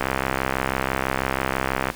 click train, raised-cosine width 0.5 ms, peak -6 dBFS, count 126, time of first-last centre 0.01-1.901 s, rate 66.1 Hz, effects pink hiss -40 dBFS RMS until 1.95 s

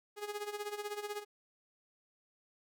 sawtooth tone with tremolo, 414.8 Hz, G#4, 2 cents flat, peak -32 dBFS, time 0.16-1.25 s, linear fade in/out 50 ms, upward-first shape sine, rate 16 Hz, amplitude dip 75%, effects none

